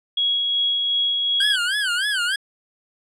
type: tone with tremolo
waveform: sine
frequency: 3322 Hz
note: G#7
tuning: in tune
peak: -17 dBFS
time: 0.17-1.56 s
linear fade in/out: 5 ms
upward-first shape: sine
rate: 2.7 Hz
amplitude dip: 25%
type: tone with vibrato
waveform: 25% pulse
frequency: 1547 Hz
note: G6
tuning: 23 cents flat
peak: -16 dBFS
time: 1.4-2.36 s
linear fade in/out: 5 ms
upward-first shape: sine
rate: 3.3 Hz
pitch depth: 170 cents each way
effects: low-pass 9000 Hz 12 dB/octave